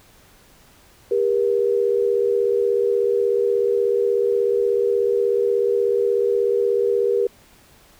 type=tone pair together; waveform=sine; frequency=400 / 476.5 Hz; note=G4 / A#4; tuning=+35 / +38 cents; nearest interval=minor third; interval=303 cents; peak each=-19 dBFS; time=1.11-7.27 s; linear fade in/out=5 ms; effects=pink hiss -52 dBFS RMS until 7.99 s